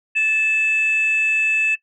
sine tone pair together, 1750 / 2622 Hz, A6 / E7, -10 / -10 cents, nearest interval perfect fifth, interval 700 cents, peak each -26 / -14 dBFS, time 0.15-1.76 s, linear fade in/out 20 ms, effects noise-tail reverb RT60 0.1 s tail -17 dB re dry + tanh soft clip ceiling -12 dBFS

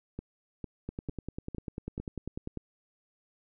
two click trains, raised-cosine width 3 ms, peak -23 / -24 dBFS, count 18 / 5, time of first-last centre 0.89-2.573 / 0.19-2 s, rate 10.1 / 2.21 Hz, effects none

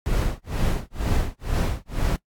brown noise with tremolo, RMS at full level -20 dBFS, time 0.06-2.16 s, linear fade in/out 0 ms, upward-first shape sine, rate 2.1 Hz, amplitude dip 100%, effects noise-tail reverb RT60 0.1 s tail -21 dB re dry + AAC 64 kbps

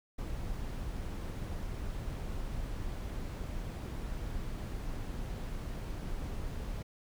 brown noise, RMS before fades -38 dBFS, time 0.18-6.83 s, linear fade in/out 10 ms, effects none

